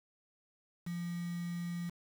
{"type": "tone with quantisation", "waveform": "sine", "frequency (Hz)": 173, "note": "F3", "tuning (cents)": -16, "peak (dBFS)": -36, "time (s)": [0.86, 1.9], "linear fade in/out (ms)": 10, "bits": 8, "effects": []}